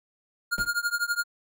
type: tone with tremolo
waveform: square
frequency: 1417 Hz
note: F6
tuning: 25 cents sharp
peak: -22 dBFS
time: 0.51-1.24 s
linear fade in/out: 20 ms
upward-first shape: triangle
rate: 12 Hz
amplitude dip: 100%
type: noise with exponential decay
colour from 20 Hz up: brown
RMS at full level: -30 dBFS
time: 0.58-0.75 s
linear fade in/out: 2 ms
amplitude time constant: 35 ms
effects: none